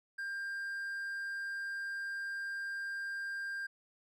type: tone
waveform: triangle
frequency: 1595 Hz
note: G6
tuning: 30 cents sharp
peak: -35 dBFS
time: 0.18-3.67 s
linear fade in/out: 10 ms
effects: none